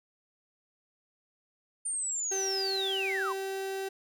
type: linear sweep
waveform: sine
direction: down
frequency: 9040 to 961 Hz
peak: -30 dBFS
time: 1.85-3.33 s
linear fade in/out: 10 ms
type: tone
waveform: 35% pulse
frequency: 386.5 Hz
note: G4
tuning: 24 cents flat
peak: -31 dBFS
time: 2.31-3.89 s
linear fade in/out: 10 ms
effects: none